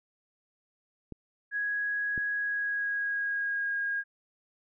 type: clicks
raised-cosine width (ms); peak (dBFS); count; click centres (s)
3; -27; 2; 1.123 / 2.178
type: tone with pitch glide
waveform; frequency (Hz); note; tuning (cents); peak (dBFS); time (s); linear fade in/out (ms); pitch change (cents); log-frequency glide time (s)
sine; 1662 to 1630.6; G#6 to G#6; +1 to -32; -28; 1.51-4.04; 50; -33; 2.32-3.78
effects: none